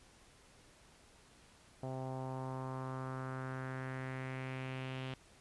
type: tone with low-pass filter sweep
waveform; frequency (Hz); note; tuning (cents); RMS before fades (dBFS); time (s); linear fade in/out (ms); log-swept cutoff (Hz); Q
sawtooth; 130.81; C3; 0; -42; 1.83-5.14; 2; 720 to 3100; 2.9
effects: pink hiss -63 dBFS RMS until 5.4 s + resampled to 24000 Hz